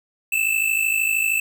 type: tone pair together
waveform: square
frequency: 2614 / 2667 Hz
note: E7 / E7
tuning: -15 / +20 cents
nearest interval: unison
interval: 35 cents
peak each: -22 dBFS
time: 0.32-1.4 s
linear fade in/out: 5 ms
effects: 8-bit